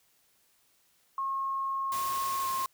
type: tone with pitch glide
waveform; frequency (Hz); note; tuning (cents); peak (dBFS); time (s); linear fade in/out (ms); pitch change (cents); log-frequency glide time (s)
sine; 1082 to 1065.9; C#6 to C6; -42 to +32; -29; 1.18-2.66; 2; -26; 2.42-2.47
type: noise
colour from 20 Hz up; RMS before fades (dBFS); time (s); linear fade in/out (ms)
white; -39; 1.92-2.66; 0
effects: white hiss -68 dBFS RMS until 2.73 s